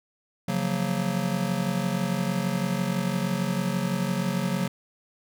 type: chord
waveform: square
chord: Gb major seventh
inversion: second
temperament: just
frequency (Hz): 138.75 / 173.43 / 185 / 231.2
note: Db3 / F3 / Gb3 / Bb3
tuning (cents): +2 / -12 / 0 / -14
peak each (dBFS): -32 / -33 / -28 / -33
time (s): 0.48-4.68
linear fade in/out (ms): 5
effects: none